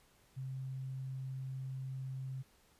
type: tone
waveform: sine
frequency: 132.1 Hz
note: C3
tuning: 17 cents sharp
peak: -39 dBFS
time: 0.36-2.43 s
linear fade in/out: 20 ms
effects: pink hiss -68 dBFS RMS until 2.79 s + resampled to 32000 Hz